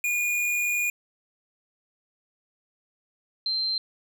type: tone pair in turn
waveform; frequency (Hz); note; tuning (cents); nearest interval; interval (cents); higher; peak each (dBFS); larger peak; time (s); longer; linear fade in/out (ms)
square / sine; 2437 / 4132; D#7 / C8; -37 / -22; major sixth; 915; second; -24; neither; 0.04-0.9 / 3.46-3.78; first; 2
effects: none